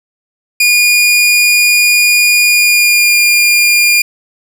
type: tone with pitch glide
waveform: sawtooth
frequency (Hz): 2436 to 2412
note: D#7 to D7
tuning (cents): -37 to +46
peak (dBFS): -3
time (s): 0.6-4.02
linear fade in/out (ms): 5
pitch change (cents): -17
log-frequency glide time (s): 2.45-3.18
effects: none